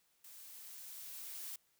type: noise with level ramp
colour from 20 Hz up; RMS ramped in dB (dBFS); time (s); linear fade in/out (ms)
blue; -55 to -45; 0.24-1.56; 5
effects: white hiss -75 dBFS RMS until 1.79 s